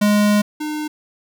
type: tone pair in turn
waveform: square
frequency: 207.7 / 303.4 Hz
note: G#3 / D#4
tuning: 0 / -44 cents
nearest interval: perfect fifth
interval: 656 cents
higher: second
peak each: -13 / -23 dBFS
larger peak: first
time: 0.01-0.42 / 0.6-0.88 s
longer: first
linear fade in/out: 10 ms
effects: none